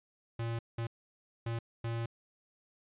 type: tone bursts at uneven times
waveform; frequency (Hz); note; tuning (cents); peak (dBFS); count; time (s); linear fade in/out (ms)
square; 115.8; A#2; -11; -34; 4; 0.39-0.59 / 0.78-0.87 / 1.46-1.59 / 1.84-2.06; 5
effects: resampled to 8000 Hz